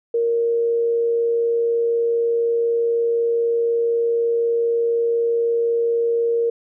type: tone with amplitude modulation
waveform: sine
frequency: 466.2 Hz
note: A#4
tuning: in tune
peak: -15 dBFS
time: 0.14-6.5 s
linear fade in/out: 5 ms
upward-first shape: sine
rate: 104 Hz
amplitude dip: 25%
effects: none